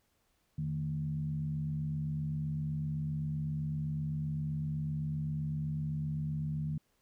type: tone with frequency modulation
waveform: sine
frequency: 152.7 Hz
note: D#3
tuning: 32 cents flat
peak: -32 dBFS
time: 0.58-6.78 s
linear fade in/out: 5 ms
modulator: 67.8 Hz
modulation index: 0.6
effects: pink hiss -75 dBFS RMS until 7.01 s